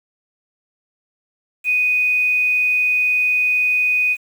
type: tone with quantisation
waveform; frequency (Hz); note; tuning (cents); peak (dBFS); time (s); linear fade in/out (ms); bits
sine; 2489; D#7; 0; -14; 1.64-4.17; 50; 7
effects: none